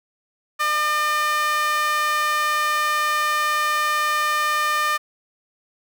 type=tone with high-pass filter; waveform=sawtooth; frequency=603 Hz; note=D5; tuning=46 cents sharp; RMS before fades=-21 dBFS; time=0.59-4.98 s; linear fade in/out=20 ms; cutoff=1400 Hz; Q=5.9; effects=none